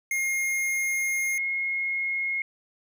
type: tone pair in turn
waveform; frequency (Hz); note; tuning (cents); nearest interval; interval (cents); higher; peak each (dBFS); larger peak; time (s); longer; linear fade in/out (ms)
square / sine; 2136 / 2157; C7 / C#7; +35 / -48; unison; 17; second; -25; neither; 0.11-1.38 / 1.38-2.42; first; 2
effects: none